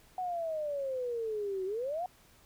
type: exponential two-way sweep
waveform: sine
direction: down then up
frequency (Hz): 748 to 370 to 748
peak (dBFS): -32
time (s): 0.18-2.06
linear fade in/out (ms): 2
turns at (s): 1.65
effects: pink hiss -62 dBFS RMS until 2.45 s